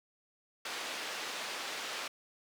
white band-pass noise, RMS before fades -40 dBFS, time 0.65-2.08 s, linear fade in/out 5 ms, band 370 to 3900 Hz, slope 12 dB/octave, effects none

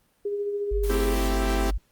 sine tone with tremolo, 407.7 Hz, G#4, 32 cents flat, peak -24 dBFS, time 0.25-1.14 s, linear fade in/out 5 ms, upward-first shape sine, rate 14 Hz, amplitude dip 35%
sine tone, 49 Hz, G1, in tune, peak -23 dBFS, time 0.71-1.78 s, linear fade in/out 10 ms
white noise, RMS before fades -40 dBFS, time 0.83-1.29 s, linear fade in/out 10 ms
sawtooth chord, A minor seventh, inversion none, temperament equal, 220 / 261.6 / 329.6 / 392 Hz, A3 / C4 / E4 / G4, 0 / 0 / 0 / 0 cents, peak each -29 / -27 / -28 / -26 dBFS, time 0.89-1.71 s, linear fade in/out 10 ms
effects pink hiss -66 dBFS RMS until 1.91 s + Opus 32 kbps

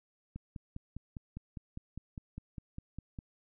click train, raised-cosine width 5 ms, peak -29 dBFS, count 15, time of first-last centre 0.36-3.188 s, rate 4.95 Hz, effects none

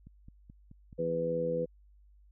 click train, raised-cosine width 5 ms, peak -38 dBFS, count 5, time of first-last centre 0.07-0.928 s, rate 4.66 Hz
harmonic tone, 82.9 Hz, E2, 10 cents sharp, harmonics 2 / 3 / 4 / 5 / 6, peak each -37 / -42 / -42 / -41 / -30 dBFS, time 0.98-1.66 s, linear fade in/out 20 ms
effects added 50 Hz sine -57 dBFS peak until 2.31 s

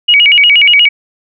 sine tone with vibrato, 2558 Hz, D#7, 47 cents sharp, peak -3 dBFS, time 0.08-0.89 s, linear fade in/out 10 ms, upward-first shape square, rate 8.4 Hz, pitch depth 210 cents each way, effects none

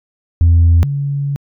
sine tone pair in turn, 84 / 141.27 Hz, E2 / C#3, +33 / +33 cents, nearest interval major sixth, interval 900 cents, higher second, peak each -4 / -15 dBFS, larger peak first, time 0.41-0.83 / 0.83-1.36 s, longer second, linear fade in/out 0 ms, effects tanh soft clip ceiling -4 dBFS

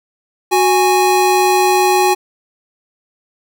square tone pair together, 368.4 / 827 Hz, F#4 / G#5, -7 / -8 cents, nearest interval octave + major second, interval 1399 cents, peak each -14 / -13 dBFS, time 0.51-2.15 s, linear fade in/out 20 ms, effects none

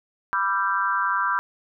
sine chord, G dominant seventh, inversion first, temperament equal with one note detuned, 987.8 / 1174.7 / 1364.2 / 1568 Hz, B5 / D6 / F6 / G6, 0 / 0 / -41 / 0 cents, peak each -26 dBFS, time 0.33-1.39 s, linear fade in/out 0 ms, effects none

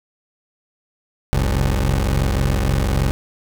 20% pulse tone pair together, 46.21 / 67.5 Hz, F#1 / C#2, -1 / -45 cents, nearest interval perfect fifth, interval 656 cents, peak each -14 dBFS, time 1.33-3.11 s, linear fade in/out 0 ms, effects none

